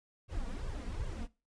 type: noise with flanger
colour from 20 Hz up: brown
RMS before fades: -38 dBFS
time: 0.28-1.28 s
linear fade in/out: 50 ms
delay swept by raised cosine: 1.8 to 4.3 ms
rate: 2.6 Hz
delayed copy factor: +0.8
effects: noise-tail reverb RT60 0.3 s tail -21 dB re dry + resampled to 22050 Hz